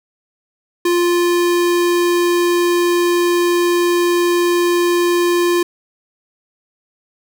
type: tone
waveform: square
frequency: 349.2 Hz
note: F4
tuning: in tune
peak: -13 dBFS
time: 0.85-5.63 s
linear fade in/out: 5 ms
effects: none